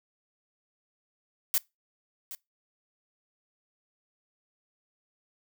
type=noise with echo; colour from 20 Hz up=blue; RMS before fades=-25 dBFS; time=1.54-1.58 s; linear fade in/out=0 ms; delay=770 ms; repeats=1; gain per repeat=-15 dB; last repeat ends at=2.35 s; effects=noise-tail reverb RT60 0.2 s tail -23 dB re dry